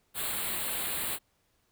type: band-stop noise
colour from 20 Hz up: white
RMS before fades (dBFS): -33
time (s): 0.14-1.19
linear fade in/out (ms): 50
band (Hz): 4400 to 7600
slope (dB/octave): 96
effects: pink hiss -72 dBFS RMS until 1.71 s